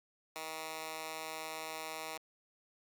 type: tone with high-pass filter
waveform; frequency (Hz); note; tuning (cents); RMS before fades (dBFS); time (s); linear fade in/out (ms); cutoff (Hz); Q
10% pulse; 158.7; D#3; +35; -43; 0.36-2.17; 0; 720; 0.53
effects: Opus 48 kbps

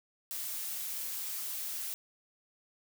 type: noise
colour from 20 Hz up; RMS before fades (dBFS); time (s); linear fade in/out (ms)
blue; -38; 0.31-1.94; 0
effects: none

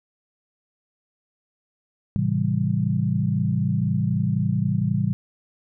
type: chord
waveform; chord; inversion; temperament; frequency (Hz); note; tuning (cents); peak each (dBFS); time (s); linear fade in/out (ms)
sine; A minor seventh; none; equal with one note detuned; 110 / 133.95 / 164.81 / 196; A2 / C3 / E3 / G3; 0 / +41 / 0 / 0; -25; 2.16-5.13; 0
effects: none

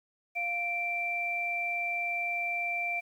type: tone pair together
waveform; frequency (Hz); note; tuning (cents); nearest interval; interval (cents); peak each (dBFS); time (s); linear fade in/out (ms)
sine; 698.5 / 2349; F5 / D7; 0 / 0; octave + major sixth; 2100; -36 / -30; 0.35-3.01; 20
effects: 10-bit

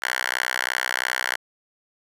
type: tone with high-pass filter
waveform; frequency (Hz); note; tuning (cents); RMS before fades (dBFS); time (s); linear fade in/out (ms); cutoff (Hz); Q
5% pulse; 63; B1; +35; -26; 0.02-1.36; 5; 1400; 3.1
effects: resampled to 32000 Hz

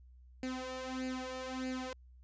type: tone with flanger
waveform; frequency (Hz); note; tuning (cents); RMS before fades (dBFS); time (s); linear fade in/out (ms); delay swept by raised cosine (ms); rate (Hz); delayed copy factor
sawtooth; 257.7; C4; -26; -40; 0.43-1.93; 2; 0.43 to 2.23; 1.6; +0.8
effects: added 62 Hz sine -55 dBFS peak until 2.23 s + resampled to 16000 Hz

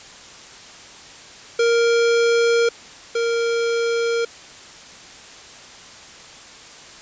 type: tone pair in turn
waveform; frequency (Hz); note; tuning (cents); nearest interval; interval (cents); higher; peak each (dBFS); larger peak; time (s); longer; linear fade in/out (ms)
square; 466.7 / 465; A#4 / A#4; +2 / -4; unison; 6; first; -15 / -19; first; 1.59-2.69 / 3.15-4.25; neither; 5
effects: white hiss -41 dBFS RMS until 7.01 s + resampled to 16000 Hz

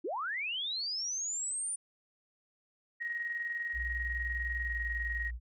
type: linear sweep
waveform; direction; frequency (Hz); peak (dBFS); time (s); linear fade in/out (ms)
sine; up; 277.2 to 9397; -33; 0.04-1.76; 10
type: tone with tremolo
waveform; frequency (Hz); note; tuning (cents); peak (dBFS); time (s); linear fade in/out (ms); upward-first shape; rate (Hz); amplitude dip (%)
sine; 1885; A#6; +19; -32; 3-5.31; 20; square; 20; 40
type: tone with pitch glide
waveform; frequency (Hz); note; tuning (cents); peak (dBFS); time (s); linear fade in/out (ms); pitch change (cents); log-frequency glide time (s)
sine; 61.74 to 58.71; B1 to A#1; 0 to +13; -36; 3.73-5.4; 50; -87; 4.65-4.74
effects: none

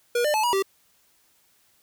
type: tone with pitch steps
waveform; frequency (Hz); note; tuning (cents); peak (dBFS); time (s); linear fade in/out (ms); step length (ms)
square; 479.9 / 598 / 864 / 963 / 388.9; B4 / D5 / A5 / B5 / G4; -50 / +31 / -32 / -44 / -14; -21; 0.15-0.625; 5; 95
effects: white hiss -63 dBFS RMS until 1.82 s

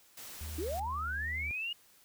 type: noise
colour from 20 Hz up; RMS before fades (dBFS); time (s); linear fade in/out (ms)
white; -47; 0.17-0.8; 5
type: tone with vibrato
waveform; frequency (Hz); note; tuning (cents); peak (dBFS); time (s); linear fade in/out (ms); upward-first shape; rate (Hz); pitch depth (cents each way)
triangle; 75.5; D2; +48; -37; 0.41-1.51; 0; triangle; 2.4; 60
type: linear sweep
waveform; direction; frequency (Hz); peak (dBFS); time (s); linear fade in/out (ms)
sine; up; 289.9 to 2896; -34; 0.58-1.73; 5
effects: white hiss -63 dBFS RMS until 2.04 s

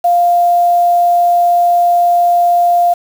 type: tone with quantisation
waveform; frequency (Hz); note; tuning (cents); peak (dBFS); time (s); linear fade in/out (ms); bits
sine; 699; F5; +1; -7; 0.04-2.94; 10; 5
effects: none

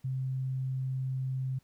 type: tone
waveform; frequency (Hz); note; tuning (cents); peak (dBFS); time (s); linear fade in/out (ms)
sine; 131.1; C3; +4; -30; 0.04-1.59; 10
effects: pink hiss -70 dBFS RMS until 1.63 s

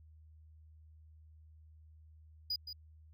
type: tone with echo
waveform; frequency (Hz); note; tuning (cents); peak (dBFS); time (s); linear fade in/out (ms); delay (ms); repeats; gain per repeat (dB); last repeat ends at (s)
triangle; 4923; D#8; -19; -32; 2.5-2.56; 5; 170; 1; -9; 2.73
effects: added 78 Hz sine -56 dBFS peak until 3.13 s

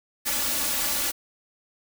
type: noise with comb filter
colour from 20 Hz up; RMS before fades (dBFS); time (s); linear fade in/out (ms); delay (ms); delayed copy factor
white; -26; 0.25-1.12; 20; 3.5; +0.85
effects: none

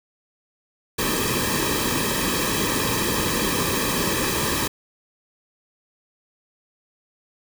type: noise with comb filter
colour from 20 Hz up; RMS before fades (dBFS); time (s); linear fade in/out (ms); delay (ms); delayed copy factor
pink; -23; 0.98-4.68; 10; 1.4; -0.8
effects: none

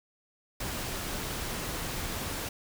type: noise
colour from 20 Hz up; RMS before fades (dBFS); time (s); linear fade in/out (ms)
pink; -35; 0.6-2.49; 5
effects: none

